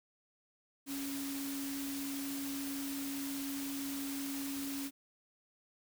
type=tone in noise; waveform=sine; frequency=276.9 Hz; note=C#4; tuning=2 cents flat; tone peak=-38 dBFS; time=0.86-4.91 s; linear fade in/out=50 ms; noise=white; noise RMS=-44 dBFS; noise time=0.86-4.91 s; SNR=+3 dB; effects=none